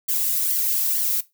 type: noise with flanger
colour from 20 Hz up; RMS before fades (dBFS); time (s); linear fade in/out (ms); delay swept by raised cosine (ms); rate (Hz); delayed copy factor
violet; -22; 0.08-1.21; 10; 0.76 to 2.26; 2.2; -0.85
effects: noise-tail reverb RT60 0.2 s tail -17 dB re dry